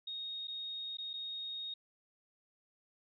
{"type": "tone with dropouts", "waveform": "sine", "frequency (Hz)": 3729, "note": "A#7", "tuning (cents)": 0, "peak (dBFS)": -39, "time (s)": [0.07, 1.74], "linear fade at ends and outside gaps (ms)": 5, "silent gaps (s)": [[0.473, 0.48], [0.971, 0.984], [1.133, 1.137]], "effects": []}